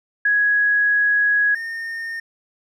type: tone pair in turn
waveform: sine / triangle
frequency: 1667 / 1827.8 Hz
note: G#6 / A#6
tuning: +6 / -35 cents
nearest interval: major second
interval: 159 cents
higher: second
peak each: -14 / -24 dBFS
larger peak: first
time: 0.25-1.55 / 1.55-2.2 s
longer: first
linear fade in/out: 5 ms
effects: none